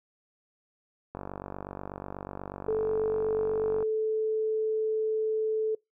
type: click train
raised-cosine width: 1 ms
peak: -23 dBFS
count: 130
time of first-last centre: 1.15-3.826 s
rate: 48.2 Hz
type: tone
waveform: sine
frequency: 436.7 Hz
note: A4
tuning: 13 cents flat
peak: -25 dBFS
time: 2.68-5.75 s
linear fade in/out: 5 ms
effects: noise-tail reverb RT60 0.2 s tail -26 dB re dry